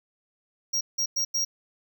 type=tone bursts at uneven times; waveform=square; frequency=5630 Hz; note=F8; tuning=13 cents sharp; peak=-24 dBFS; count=4; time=0.73-0.81 / 0.98-1.06 / 1.16-1.25 / 1.34-1.45 s; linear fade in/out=10 ms; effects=none